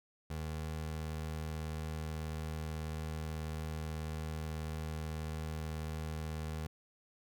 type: tone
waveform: 25% pulse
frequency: 78.3 Hz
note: D#2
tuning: 11 cents sharp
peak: -34 dBFS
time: 0.3-6.67 s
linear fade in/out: 5 ms
effects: none